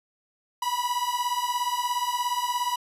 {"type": "beating tone pair", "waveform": "45% pulse", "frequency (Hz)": [970, 987], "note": ["B5", "B5"], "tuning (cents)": [-31, -1], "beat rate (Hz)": 17, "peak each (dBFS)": -28, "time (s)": [0.62, 2.76], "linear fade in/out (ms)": 5, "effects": ["resampled to 32000 Hz"]}